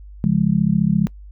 sine chord, Db major, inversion none, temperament just, 138.59 / 173.24 / 207.9 Hz, Db3 / F3 / Ab3, 0 / -14 / +2 cents, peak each -21 / -17 / -18 dBFS, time 0.24-1.07 s, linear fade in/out 0 ms, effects noise-tail reverb RT60 0.1 s tail -24 dB re dry + added 50 Hz sine -36 dBFS peak until 1.31 s

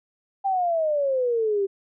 sine exponential sweep, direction down, 796 to 386.1 Hz, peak -20 dBFS, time 0.44-1.67 s, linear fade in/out 20 ms, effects none

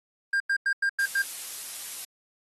triangle tone bursts, 1600 Hz, G6, 35 cents sharp, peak -20 dBFS, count 6, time 0.33-1.222 s, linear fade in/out 5 ms, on 72 ms, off 92 ms
blue noise, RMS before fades -35 dBFS, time 0.99-2.05 s, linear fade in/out 5 ms
effects AAC 32 kbps

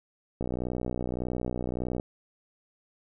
click train, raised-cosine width 2 ms, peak -18 dBFS, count 99, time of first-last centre 0.41-1.998 s, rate 61.7 Hz, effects none

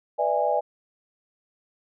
sine chord, E dominant seventh, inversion second, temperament just, 494.4 / 593.3 / 659.3 / 824.1 Hz, B4 / D5 / E5 / G#5, +2 / +18 / 0 / -14 cents, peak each -28 / -25 / -27 / -25 dBFS, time 0.18-0.61 s, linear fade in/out 20 ms, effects none

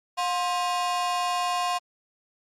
45% pulse ring-modulated tone, 885 Hz, A5, 10 cents sharp, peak -21 dBFS, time 0.17-1.79 s, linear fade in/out 20 ms, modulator 169 Hz, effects low-pass 9000 Hz 12 dB/octave + Opus 48 kbps

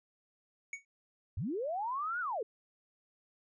square tone with exponential decay, 2234 Hz, C#7, 13 cents sharp, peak -35 dBFS, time 0.73-0.85 s, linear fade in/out 2 ms, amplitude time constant 24 ms
sine linear two-way sweep, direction up then down, 68.1 to 1496 to 391.3 Hz, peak -33 dBFS, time 1.37-2.43 s, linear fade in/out 5 ms, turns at 2.2 s
effects resampled to 16000 Hz

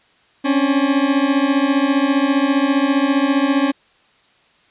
40% pulse beating tone pair, 270 / 285 Hz, C#4 / C#4, -45 / +48 cents, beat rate 15 Hz, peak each -16 dBFS, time 0.44-3.72 s, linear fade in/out 20 ms, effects white hiss -55 dBFS RMS until 4.7 s + resampled to 8000 Hz

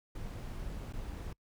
brown noise with dropouts, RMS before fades -41 dBFS, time 0.15-1.33 s, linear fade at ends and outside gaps 5 ms, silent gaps 0.927-0.934 s, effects noise-tail reverb RT60 0.1 s tail -26 dB re dry

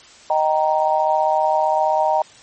sine chord, Eb major, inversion none, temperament just, 622.3 / 777.8 / 933.4 Hz, Eb5 / G5 / Bb5, 0 / -14 / +2 cents, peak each -19 dBFS, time 0.3-2.22 s, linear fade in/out 2 ms, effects white hiss -45 dBFS RMS until 2.42 s + MP3 32 kbps

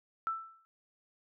sine tone with exponential decay, 1327 Hz, E6, 11 cents sharp, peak -28 dBFS, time 0.27-0.65 s, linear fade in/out 0 ms, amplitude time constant 82 ms, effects none

